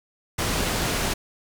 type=low-pass noise; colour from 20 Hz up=pink; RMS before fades=-25 dBFS; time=0.38-1.14 s; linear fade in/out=10 ms; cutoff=11000 Hz; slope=12 dB/octave; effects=none